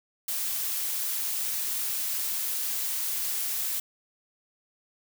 blue noise, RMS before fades -30 dBFS, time 0.28-3.8 s, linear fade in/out 5 ms, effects none

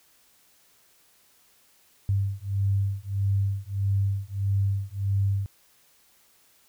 sine beating tone pair, 98 / 99.6 Hz, G2 / G2, 0 / +28 cents, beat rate 1.6 Hz, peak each -26 dBFS, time 2.09-5.46 s, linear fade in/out 0 ms, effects white hiss -61 dBFS RMS until 6.68 s

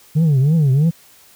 sine tone with vibrato, 146.83 Hz, D3, in tune, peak -8 dBFS, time 0.15-0.91 s, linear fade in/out 20 ms, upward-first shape triangle, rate 3.1 Hz, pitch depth 250 cents each way, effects tanh soft clip ceiling -10 dBFS + white hiss -48 dBFS RMS until 1.35 s

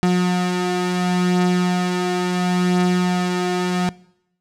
35% pulse beating tone pair, 179.4 / 180.12 Hz, F3 / F#3, +47 / -46 cents, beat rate 0.72 Hz, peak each -22 / -15 dBFS, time 0.03-3.89 s, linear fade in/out 0 ms, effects noise-tail reverb RT60 0.8 s tail -23 dB re dry + low-pass 8000 Hz 12 dB/octave

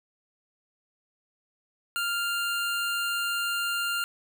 25% pulse tone, 1396.9 Hz, F6, in tune, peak -23 dBFS, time 1.96-4.04 s, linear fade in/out 0 ms, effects none

